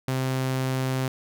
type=tone; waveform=sawtooth; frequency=130.81 Hz; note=C3; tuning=in tune; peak=-20 dBFS; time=0.08-1.08 s; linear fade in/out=2 ms; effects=none